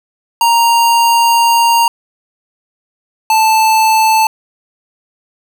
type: tone pair in turn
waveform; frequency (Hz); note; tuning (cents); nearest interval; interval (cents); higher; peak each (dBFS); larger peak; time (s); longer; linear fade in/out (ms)
square; 932.3 / 879.9; A#5 / A5; 0 / 0; minor second; 100; first; -8; neither; 0.41-1.88 / 3.3-4.27; first; 2
effects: none

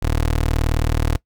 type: tone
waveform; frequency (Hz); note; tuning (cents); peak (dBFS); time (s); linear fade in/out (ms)
20% pulse; 38.89; D#1; 0; -12; 0.02-1.17; 10
effects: noise-tail reverb RT60 0.1 s tail -21 dB re dry

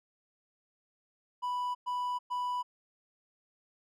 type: tone bursts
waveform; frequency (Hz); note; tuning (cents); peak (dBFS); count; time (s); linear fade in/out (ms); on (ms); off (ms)
triangle; 987.8; B5; 0; -29; 3; 1.42-2.63; 20; 330; 110
effects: none

